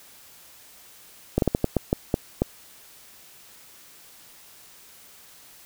slowing click train, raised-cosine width 2 ms, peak -6 dBFS, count 9, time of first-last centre 1.38-2.42 s, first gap 42 ms, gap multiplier 1.31, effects white hiss -50 dBFS RMS until 5.65 s

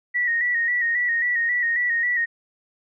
sine tone with vibrato, 1906 Hz, A#6, 38 cents sharp, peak -19 dBFS, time 0.14-2.26 s, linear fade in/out 20 ms, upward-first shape square, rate 3.7 Hz, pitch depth 42 cents each way, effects none

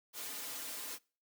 white noise with comb filter, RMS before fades -43 dBFS, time 0.13-0.99 s, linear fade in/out 50 ms, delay 5.3 ms, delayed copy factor -0.95, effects noise-tail reverb RT60 0.4 s tail -25 dB re dry + high-pass 200 Hz 12 dB/octave

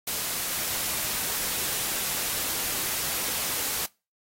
white noise, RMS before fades -29 dBFS, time 0.07-3.86 s, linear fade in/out 5 ms, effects noise-tail reverb RT60 0.3 s tail -25 dB re dry + AAC 48 kbps

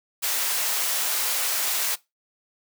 white high-pass noise, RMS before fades -25 dBFS, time 0.22-1.96 s, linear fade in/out 20 ms, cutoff 600 Hz, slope 12 dB/octave, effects noise-tail reverb RT60 0.2 s tail -20 dB re dry

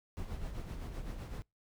brown noise with tremolo, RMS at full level -39 dBFS, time 0.17-1.42 s, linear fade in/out 0 ms, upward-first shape sine, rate 7.8 Hz, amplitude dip 50%, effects noise-tail reverb RT60 0.2 s tail -26 dB re dry

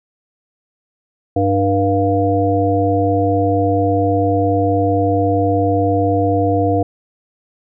harmonic tone with a mistuned harmonic, 99.5 Hz, G2, 26 cents sharp, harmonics 1 / 3 / 5 / 7, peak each -18 / -18 / -18 / -18 dBFS, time 1.36-6.83 s, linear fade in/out 5 ms, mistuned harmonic 5, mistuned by -54 cents, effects none

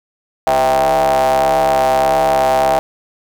45% pulse ring-modulated tone, 68.4 Hz, C#2, 23 cents flat, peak -8 dBFS, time 0.47-2.79 s, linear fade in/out 0 ms, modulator 719 Hz, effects 7-bit

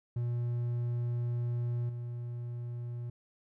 triangle tone with level steps, 120 Hz, B2, 49 cents flat, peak -28 / -34 dBFS, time 0.16-3.1 s, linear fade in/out 5 ms, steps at 1.89 s, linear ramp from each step 5 ms, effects none

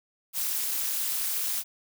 blue noise with amplitude modulation, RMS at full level -25 dBFS, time 0.33-1.64 s, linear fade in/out 50 ms, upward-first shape sine, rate 233 Hz, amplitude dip 100%, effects none

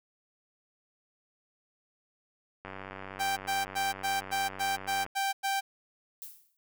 click train, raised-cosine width 0.5 ms, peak -26 dBFS, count 233, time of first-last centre 2.65-5.064 s, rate 96.1 Hz
sawtooth tone bursts, 784 Hz, G5, in tune, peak -24 dBFS, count 9, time 3.19-5.61 s, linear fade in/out 20 ms, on 180 ms, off 100 ms
violet noise with exponential decay, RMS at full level -40 dBFS, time 6.22-6.57 s, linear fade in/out 0 ms, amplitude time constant 76 ms
effects none

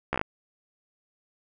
slowing click train, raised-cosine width 0.5 ms, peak -11 dBFS, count 6, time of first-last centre 0.13-0.214 s, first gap 14 ms, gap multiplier 1.09, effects none

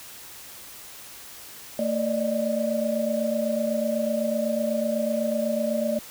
sine tone cluster, 225.4 / 582 / 610 Hz, A3 / D5 / D#5, +42 / -16 / -34 cents, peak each -27 dBFS, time 1.79-5.99 s, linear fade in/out 2 ms, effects white hiss -43 dBFS RMS until 6.1 s

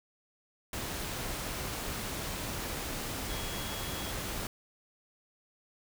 sine tone in noise, 3322 Hz, G#7, in tune, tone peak -45 dBFS, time 3.3-4.11 s, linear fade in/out 2 ms, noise pink, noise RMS -37 dBFS, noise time 0.73-4.47 s, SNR -11 dB, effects none

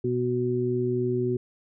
harmonic tone, 123.47 Hz, B2, in tune, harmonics 1 / 2 / 3, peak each -29 / -30 / -25 dBFS, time 0.04-1.37 s, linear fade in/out 5 ms, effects none

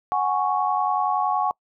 sine chord, F# suspended second, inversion none, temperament equal, 740 / 830.6 / 1108.7 Hz, F#5 / G#5 / C#6, 0 / 0 / 0 cents, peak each -24 dBFS, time 0.12-1.51 s, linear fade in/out 0 ms, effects noise-tail reverb RT60 0.1 s tail -26 dB re dry

